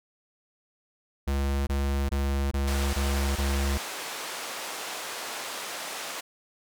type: tone bursts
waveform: square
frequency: 69.3 Hz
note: C#2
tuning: in tune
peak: -25 dBFS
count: 6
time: 1.27-3.78 s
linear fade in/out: 10 ms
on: 400 ms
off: 22 ms
type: band-pass noise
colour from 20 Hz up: pink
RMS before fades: -36 dBFS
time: 2.67-6.21 s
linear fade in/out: 10 ms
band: 560 to 11000 Hz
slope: 12 dB/octave
effects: none